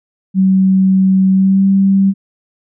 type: tone with pitch glide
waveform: sine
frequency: 190 to 194.67 Hz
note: F#3 to G3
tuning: +46 to -12 cents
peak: -7 dBFS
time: 0.34-2.14 s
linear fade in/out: 50 ms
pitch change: +42 cents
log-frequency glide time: 1.32-1.65 s
effects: none